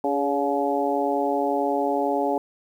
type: harmonic tone with a mistuned harmonic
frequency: 141.9 Hz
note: C#3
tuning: 41 cents sharp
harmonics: 2 / 3 / 4 / 5 / 6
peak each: -27 / -27 / -27 / -27 / -27 dBFS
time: 0.04-2.38 s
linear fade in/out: 2 ms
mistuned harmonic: 3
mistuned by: -45 cents
effects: 9-bit